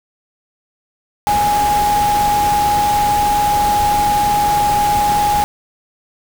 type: tone in noise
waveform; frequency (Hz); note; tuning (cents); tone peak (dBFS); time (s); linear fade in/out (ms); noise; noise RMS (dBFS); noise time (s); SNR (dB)
sine; 828; G#5; -5; -12; 1.27-5.44; 0; pink; -23; 1.27-5.44; +8
effects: none